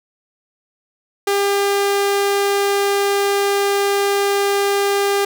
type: tone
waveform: sawtooth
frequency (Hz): 400.6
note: G4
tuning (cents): +38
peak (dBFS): -11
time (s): 1.27-5.25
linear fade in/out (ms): 5
effects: none